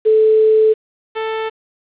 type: tone pair in turn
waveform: sine / sawtooth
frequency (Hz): 436.1 / 441.9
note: A4 / A4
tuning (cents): -15 / +7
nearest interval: unison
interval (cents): 22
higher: second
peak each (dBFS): -8 / -15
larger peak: first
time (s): 0.05-0.74 / 1.15-1.5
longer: first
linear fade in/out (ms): 20
effects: resampled to 8000 Hz + 7-bit